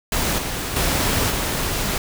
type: noise with level steps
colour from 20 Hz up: pink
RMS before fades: -21 / -26 / -20 / -23 dBFS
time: 0.12-1.98 s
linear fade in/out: 2 ms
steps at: 0.38 / 0.76 / 1.3 s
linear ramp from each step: 5 ms
effects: none